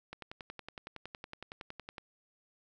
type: click train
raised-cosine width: 0.3 ms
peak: -27 dBFS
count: 21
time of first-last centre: 0.13-1.982 s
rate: 10.8 Hz
effects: none